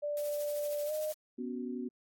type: tone with pitch glide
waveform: sine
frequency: 587.3 to 614 Hz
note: D5 to D#5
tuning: 0 to -23 cents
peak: -32 dBFS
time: 0.02-1.13 s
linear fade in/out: 20 ms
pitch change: +77 cents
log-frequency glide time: 0.86-0.92 s
type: noise with tremolo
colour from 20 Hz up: blue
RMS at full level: -44 dBFS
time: 0.17-1.14 s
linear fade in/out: 0 ms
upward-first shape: sine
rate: 13 Hz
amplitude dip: 45%
type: chord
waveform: sine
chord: B suspended second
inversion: none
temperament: just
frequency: 246.9 / 277.8 / 370.4 Hz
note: B3 / C#4 / F#4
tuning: 0 / +4 / +2 cents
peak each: -37 / -43 / -42 dBFS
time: 1.38-1.89 s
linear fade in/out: 10 ms
effects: AAC 64 kbps